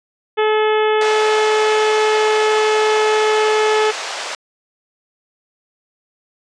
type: harmonic tone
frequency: 430.4 Hz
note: A4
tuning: 38 cents flat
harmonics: 1 / 2 / 3 / 4 / 5 / 6 / 7 / 8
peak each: -14 / -20 / -24 / -26 / -28 / -30 / -31 / -32 dBFS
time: 0.37-3.92 s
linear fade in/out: 20 ms
type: band-pass noise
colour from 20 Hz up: pink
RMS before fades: -26 dBFS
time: 1.01-4.35 s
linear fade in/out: 2 ms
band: 550 to 7100 Hz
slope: 24 dB/octave
effects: resampled to 22050 Hz